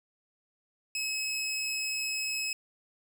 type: tone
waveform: 20% pulse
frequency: 2571 Hz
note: E7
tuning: 44 cents flat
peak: -26 dBFS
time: 0.95-2.53 s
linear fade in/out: 2 ms
effects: none